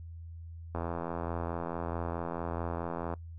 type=click train; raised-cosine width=1 ms; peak=-21 dBFS; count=203; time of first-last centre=0.75-3.138 s; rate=84.6 Hz; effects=noise-tail reverb RT60 0.1 s tail -22 dB re dry + added 83 Hz sine -42 dBFS peak until 3.38 s